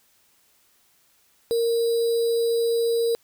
sine tone with sample-and-hold, 464.2 Hz, A#4, 7 cents flat, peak -19 dBFS, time 1.51-3.15 s, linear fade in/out 0 ms, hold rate 4410 Hz, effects white hiss -62 dBFS RMS until 3.23 s

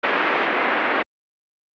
white band-pass noise, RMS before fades -20 dBFS, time 0.03-1.03 s, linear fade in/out 10 ms, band 250 to 2300 Hz, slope 24 dB/octave, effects low-pass 4000 Hz 12 dB/octave + Opus 48 kbps

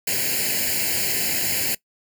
white noise with comb filter, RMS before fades -23 dBFS, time 0.07-1.75 s, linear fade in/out 5 ms, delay 0.42 ms, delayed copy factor +0.95, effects noise-tail reverb RT60 0.1 s tail -20 dB re dry + high-pass 80 Hz 12 dB/octave

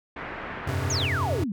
white low-pass noise, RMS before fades -36 dBFS, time 0.16-1.06 s, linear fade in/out 5 ms, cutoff 2000 Hz, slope 24 dB/octave
square chord, F suspended second, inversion none, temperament equal, 87.31 / 98 / 130.81 Hz, F2 / G2 / C3, 0 / 0 / 0 cents, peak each -31 dBFS, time 0.67-1.44 s, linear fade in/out 5 ms
sine exponential sweep, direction down, 6940 to 182.8 Hz, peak -26 dBFS, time 0.9-1.52 s, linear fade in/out 2 ms
effects none

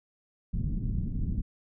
pink low-pass noise, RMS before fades -30 dBFS, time 0.53-1.42 s, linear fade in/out 10 ms, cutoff 210 Hz, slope 24 dB/octave, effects none

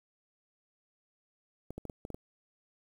clicks, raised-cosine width 2 ms, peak -27 dBFS, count 7, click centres 1.706 / 1.78 / 1.853 / 1.898 / 2.051 / 2.103 / 2.145 s, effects 9-bit

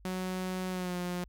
sawtooth tone with pitch glide, 185 to 178.08 Hz, F#3 to F3, 0 to +34 cents, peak -29 dBFS, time 0.05-1.24 s, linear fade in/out 0 ms, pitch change -66 cents, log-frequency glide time 0.7-0.97 s, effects added 50 Hz sine -54 dBFS peak until 1.28 s

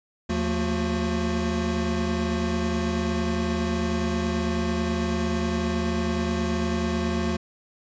square tone cluster, 78.3 / 176.8 / 225.6 / 359 Hz, D#2 / F3 / A3 / F4, +11 / +22 / +44 / +48 cents, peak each -30 / -31 / -28 / -31 dBFS, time 0.29-7.37 s, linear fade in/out 10 ms, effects resampled to 16000 Hz

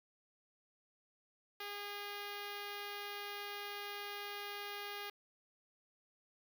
5% pulse tone with notch filter, 408.3 Hz, G#4, 29 cents flat, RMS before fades -45 dBFS, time 1.6-5.1 s, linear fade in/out 5 ms, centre 7600 Hz, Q 0.6, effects 11-bit

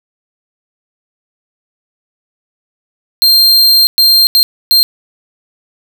45% pulse tone bursts at uneven times, 4183 Hz, C8, 1 cent flat, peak -4 dBFS, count 4, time 3.22-3.87 / 3.98-4.27 / 4.35-4.43 / 4.71-4.83 s, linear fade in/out 0 ms, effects none

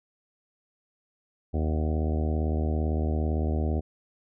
harmonic tone with a mistuned harmonic, 77.78 Hz, D#2, in tune, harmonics 1 / 2 / 3 / 4 / 5 / 6 / 7 / 8 / 9 / 10, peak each -25 / -35 / -33 / -36 / -37 / -41 / -42 / -41 / -44 / -44 dBFS, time 1.53-3.81 s, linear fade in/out 20 ms, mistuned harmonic 10, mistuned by -57 cents, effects none

